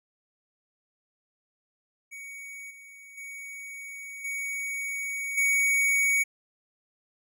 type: tone with level steps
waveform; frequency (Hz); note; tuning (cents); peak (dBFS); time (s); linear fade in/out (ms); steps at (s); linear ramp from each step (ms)
square; 2243; C#7; +20; -40 / -47 / -39 / -31 / -22; 2.11-6.24; 20; 2.7 / 3.17 / 4.24 / 5.37; 10
effects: none